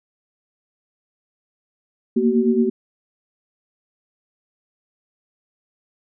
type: tone cluster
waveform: sine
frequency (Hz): 228.9 / 237.9 / 378.9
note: A#3 / A#3 / F#4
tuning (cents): -31 / +35 / +41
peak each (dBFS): -19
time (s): 2.16-2.7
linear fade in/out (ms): 10
effects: none